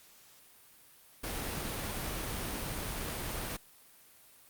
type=noise; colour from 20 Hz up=pink; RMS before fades=-37 dBFS; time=1.23-3.57 s; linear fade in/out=10 ms; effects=white hiss -59 dBFS RMS until 4.49 s + Opus 48 kbps